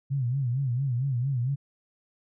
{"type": "tone with vibrato", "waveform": "sine", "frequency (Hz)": 129.1, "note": "C3", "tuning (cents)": -23, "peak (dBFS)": -24, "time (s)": [0.1, 1.56], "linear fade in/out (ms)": 20, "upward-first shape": "sine", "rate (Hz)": 4.4, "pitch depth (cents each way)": 150, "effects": []}